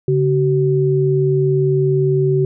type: tone pair together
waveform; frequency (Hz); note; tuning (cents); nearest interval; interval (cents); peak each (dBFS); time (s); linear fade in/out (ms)
sine; 141.2 / 378.8; C#3 / F#4; +32 / +41; octave + perfect fourth; 1709; -15; 0.08-2.45; 2
effects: none